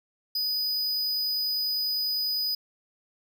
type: tone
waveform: square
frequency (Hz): 4975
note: D#8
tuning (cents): -1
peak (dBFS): -26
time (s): 0.35-2.55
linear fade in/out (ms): 5
effects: none